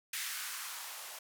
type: noise with band-pass filter sweep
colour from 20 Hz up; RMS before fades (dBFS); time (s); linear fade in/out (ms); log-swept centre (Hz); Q
violet; -42; 0.13-1.19; 5; 1900 to 670; 1.7
effects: none

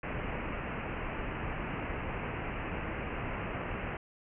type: low-pass noise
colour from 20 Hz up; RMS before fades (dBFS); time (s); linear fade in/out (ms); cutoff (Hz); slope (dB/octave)
pink; -37; 0.03-3.97; 2; 2800; 96
effects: none

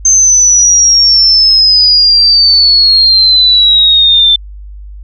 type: exponential sweep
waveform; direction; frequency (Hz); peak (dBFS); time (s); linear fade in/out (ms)
sine; down; 6300 to 3535; -3; 0.05-4.36; 5
effects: added 50 Hz sine -25 dBFS peak until 5.03 s

